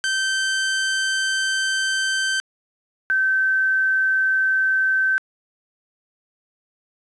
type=tone pair in turn; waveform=sawtooth / sine; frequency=1552 / 1543.6 Hz; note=G6 / G6; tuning=-18 / -27 cents; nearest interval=unison; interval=9 cents; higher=first; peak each=-16 dBFS; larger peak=neither; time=0.04-2.4 / 3.1-5.18 s; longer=first; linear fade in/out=0 ms; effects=resampled to 22050 Hz + 9-bit